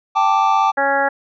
triangle chord, G suspended second, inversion none, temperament equal, 784 / 880 / 1174.7 Hz, G5 / A5 / D6, 0 / 0 / 0 cents, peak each -15 dBFS, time 0.15-0.72 s, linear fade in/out 20 ms
harmonic tone, 277.2 Hz, C#4, in tune, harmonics 1 / 2 / 3 / 4 / 5 / 6 / 7, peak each -30 / -20 / -18 / -30 / -23 / -20 / -28 dBFS, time 0.77-1.09 s, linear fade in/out 10 ms
effects resampled to 16000 Hz

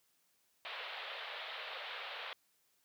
white band-pass noise, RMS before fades -45 dBFS, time 0.65-2.33 s, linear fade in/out 0 ms, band 470 to 3800 Hz, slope 48 dB/octave, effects white hiss -75 dBFS RMS until 2.84 s + high-pass 80 Hz 12 dB/octave

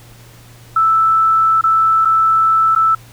sine tone with dropouts, 1318.5 Hz, E6, in tune, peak -9 dBFS, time 0.76-2.95 s, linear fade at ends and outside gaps 5 ms, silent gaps 1.612-1.638 / 2.05-2.054 / 2.751-2.76 s, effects added 118 Hz sine -40 dBFS peak until 3.12 s + pink hiss -44 dBFS RMS until 3.12 s

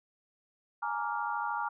sine chord, Bb dominant seventh, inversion third, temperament just, 839.1 / 932.3 / 1165.4 / 1398.5 Hz, Ab5 / Bb5 / D6 / F6, +18 / 0 / -14 / +2 cents, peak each -36 / -35 / -38 / -37 dBFS, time 0.82-1.69 s, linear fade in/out 10 ms, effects none

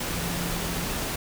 sine tone in noise, 172 Hz, F3, 26 cents flat, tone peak -32 dBFS, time 0.1-0.84 s, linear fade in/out 5 ms, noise pink, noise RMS -30 dBFS, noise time 0-1.16 s, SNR -5 dB, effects none

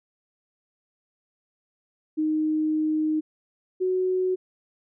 sine tone pair in turn, 310 / 370.3 Hz, D#4 / F#4, -6 / +1 cents, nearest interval minor third, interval 307 cents, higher second, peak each -21 dBFS, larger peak neither, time 2.17-3.21 / 3.8-4.36 s, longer first, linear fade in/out 20 ms, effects none

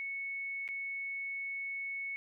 sine tone with dropouts, 2210 Hz, C#7, 6 cents flat, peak -36 dBFS, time 0-2.16 s, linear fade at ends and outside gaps 0 ms, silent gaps 0.678-0.688 s, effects none

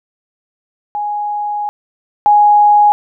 sine tone pair in turn, 830.6 / 830.6 Hz, G#5 / G#5, 0 / 0 cents, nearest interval unison, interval 0 cents, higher neither, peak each -16 / -5 dBFS, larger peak second, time 0.95-1.69 / 2.26-2.92 s, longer first, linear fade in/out 0 ms, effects none

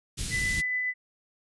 pink band-stop noise, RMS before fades -32 dBFS, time 0.17-0.62 s, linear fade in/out 20 ms, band 180 to 3500 Hz, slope 12 dB/octave
sine tone with tremolo, 2000 Hz, B6, 21 cents sharp, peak -25 dBFS, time 0.3-0.94 s, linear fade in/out 50 ms, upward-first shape triangle, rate 7.1 Hz, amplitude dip 25%
effects resampled to 24000 Hz

